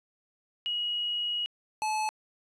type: tone pair in turn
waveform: sine / square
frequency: 2900 / 862.2 Hz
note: F#7 / A5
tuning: -35 / -35 cents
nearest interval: octave + major sixth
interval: 2100 cents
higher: first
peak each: -28 dBFS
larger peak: neither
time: 0.66-1.46 / 1.82-2.09 s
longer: first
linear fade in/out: 0 ms
effects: resampled to 24000 Hz + 11-bit